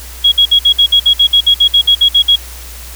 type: tone bursts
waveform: sine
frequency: 3315 Hz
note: G#7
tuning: 4 cents flat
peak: -4 dBFS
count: 16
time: 0.24-2.36 s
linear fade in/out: 10 ms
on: 80 ms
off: 56 ms
effects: added 60 Hz sine -29 dBFS peak until 2.95 s + white hiss -32 dBFS RMS until 2.95 s